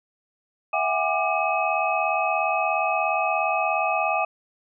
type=tone cluster; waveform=sine; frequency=653 / 733 / 810 / 1190 / 2551 Hz; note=E5 / F#5 / G#5 / D6 / D#7; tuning=-17 / -16 / -43 / +22 / +43 cents; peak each=-27 dBFS; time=0.73-4.25 s; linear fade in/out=5 ms; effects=none